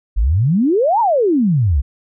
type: exponential two-way sweep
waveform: sine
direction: up then down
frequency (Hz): 45.26 to 967 to 60.3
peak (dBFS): -11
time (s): 0.16-1.82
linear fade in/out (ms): 20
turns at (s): 1
effects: none